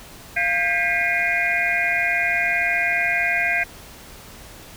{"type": "tone cluster", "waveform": "sine", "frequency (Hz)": [694, 1600, 1976, 2133, 2443], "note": ["F5", "G6", "B6", "C7", "D#7"], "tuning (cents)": [-11, 35, 0, 33, -32], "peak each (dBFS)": [-27, -23, -26, -24, -24], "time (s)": [0.36, 3.64], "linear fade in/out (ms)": 10, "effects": ["pink hiss -42 dBFS RMS until 4.76 s"]}